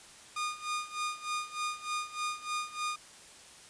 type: tone with tremolo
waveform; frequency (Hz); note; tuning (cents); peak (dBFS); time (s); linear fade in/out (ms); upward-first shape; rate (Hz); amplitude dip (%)
sawtooth; 1222; D#6; -32; -27; 0.36-2.96; 5; sine; 3.3; 85
effects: white hiss -53 dBFS RMS until 3.69 s + resampled to 22050 Hz